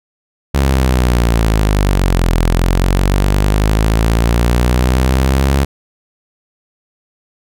sawtooth linear two-way sweep, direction down then up, 69.3 to 41.38 to 69.3 Hz, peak -6 dBFS, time 0.54-5.65 s, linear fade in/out 10 ms, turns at 2.35 s, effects none

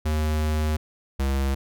square tone pair in turn, 77 / 67.92 Hz, D#2 / C#2, -17 / -35 cents, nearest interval major second, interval 218 cents, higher first, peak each -22 dBFS, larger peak neither, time 0.05-0.77 / 1.19-1.55 s, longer first, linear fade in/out 10 ms, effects none

